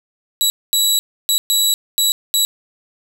20% pulse tone bursts at uneven times, 3912 Hz, B7, 17 cents flat, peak -7 dBFS, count 6, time 0.41-0.5 / 0.73-0.99 / 1.29-1.38 / 1.5-1.74 / 1.98-2.12 / 2.34-2.45 s, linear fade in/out 0 ms, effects none

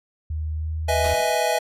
sine tone with pitch glide, 77.78 to 79.05 Hz, D#2 to D#2, 0 to +28 cents, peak -24 dBFS, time 0.3-1.14 s, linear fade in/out 5 ms, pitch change +28 cents, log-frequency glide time 0.56-0.68 s
square chord, E major seventh, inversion second, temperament equal, 493.9 / 622.3 / 659.3 / 830.6 Hz, B4 / D#5 / E5 / G#5, 0 / 0 / 0 / 0 cents, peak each -28 / -26 / -25 / -25 dBFS, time 0.88-1.59 s, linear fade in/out 10 ms
pink noise with exponential decay, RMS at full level -31 dBFS, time 1.04-1.55 s, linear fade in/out 5 ms, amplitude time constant 110 ms
effects resampled to 32000 Hz

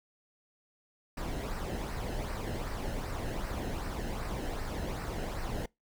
brown noise with flanger, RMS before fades -36 dBFS, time 1.17-5.66 s, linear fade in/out 5 ms, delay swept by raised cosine 0.29 to 0.88 ms, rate 2.6 Hz, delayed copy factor -0.55, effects noise-tail reverb RT60 0.2 s tail -25 dB re dry

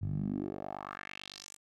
10% pulse tone with band-pass filter sweep, 48.96 Hz, G1, 1 cent flat, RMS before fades -39 dBFS, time 0.01-1.57 s, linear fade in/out 20 ms, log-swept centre 99 to 8400 Hz, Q 3.2, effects none

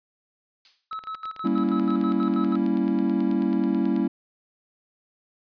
violet noise with exponential decay, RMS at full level -35 dBFS, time 0.65-0.94 s, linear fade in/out 1 ms, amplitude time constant 61 ms
triangle tone with tremolo, 1295 Hz, E6, 31 cents flat, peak -28 dBFS, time 0.91-2.56 s, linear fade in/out 5 ms, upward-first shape square, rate 6.2 Hz, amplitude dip 80%
click train, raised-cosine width 0.2 ms, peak -25 dBFS, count 29, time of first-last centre 0.93-3.964 s, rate 9.23 Hz
triangle chord, G diminished seventh, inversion none, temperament equal, 196 / 233.1 / 277.2 / 329.6 Hz, G3 / Bb3 / Db4 / Fb4, 0 / 0 / 0 / 0 cents, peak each -24 dBFS, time 1.44-4.08 s, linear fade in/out 10 ms
effects resampled to 11025 Hz

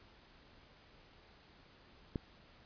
click, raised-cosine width 3 ms, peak -23 dBFS, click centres 2.158 s, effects pink hiss -62 dBFS RMS until 2.65 s + resampled to 11025 Hz

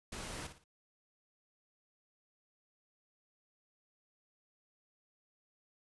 pink noise with echo, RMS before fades -44 dBFS, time 0.12-0.47 s, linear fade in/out 5 ms, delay 57 ms, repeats 3, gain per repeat -9 dB, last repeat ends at 0.641 s, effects resampled to 24000 Hz

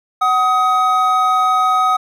triangle tone pair together, 749 / 1259.7 Hz, F#5 / D#6, +21 / +21 cents, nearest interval major sixth, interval 900 cents, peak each -15 / -11 dBFS, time 0.21-1.97 s, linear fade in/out 10 ms, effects none

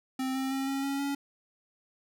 square tone with pitch steps, 261.6 / 265.3 / 269 / 272.7 / 276.5 / 280.4 Hz, C4 / C4 / C4 / C#4 / C#4 / C#4, 0 / +24 / +48 / -28 / -4 / +20 cents, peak -30 dBFS, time 0.19-1.15 s, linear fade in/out 5 ms, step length 160 ms, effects none

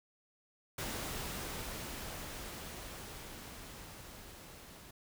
pink noise with level ramp, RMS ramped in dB -39 to -54 dBFS, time 0.78-4.91 s, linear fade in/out 5 ms, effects none

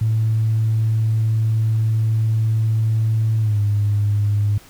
sine tone with pitch glide, 110.7 to 103.29 Hz, A2 to G#2, +11 to -9 cents, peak -14 dBFS, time 0.01-4.58 s, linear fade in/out 5 ms, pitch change -120 cents, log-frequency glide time 3.4-3.58 s, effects tanh soft clip ceiling -10 dBFS + pink hiss -46 dBFS RMS until 4.69 s

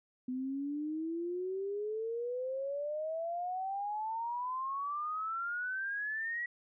sine exponential sweep, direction up, 250.6 to 1939 Hz, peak -34 dBFS, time 0.28-6.46 s, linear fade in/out 5 ms, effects none

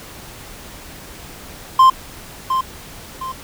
triangle tone with echo, 1046.5 Hz, C6, in tune, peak -4 dBFS, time 1.79-1.9 s, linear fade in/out 5 ms, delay 710 ms, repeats 2, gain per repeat -9 dB, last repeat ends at 3.32 s, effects pink hiss -37 dBFS RMS until 3.43 s

